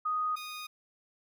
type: tone pair in turn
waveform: sine / 15% pulse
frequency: 1244.5 / 1236.6 Hz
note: D#6 / D#6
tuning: 0 / -11 cents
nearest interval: unison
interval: 11 cents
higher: first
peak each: -28 / -33 dBFS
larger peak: first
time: 0.05-0.36 / 0.36-0.67 s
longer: neither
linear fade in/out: 10 ms
effects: none